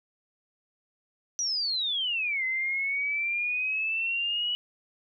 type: exponential two-way sweep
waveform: sine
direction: down then up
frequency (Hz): 5920 to 2043 to 2951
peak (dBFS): -26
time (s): 1.39-4.55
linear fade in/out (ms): 0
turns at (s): 2.44
effects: none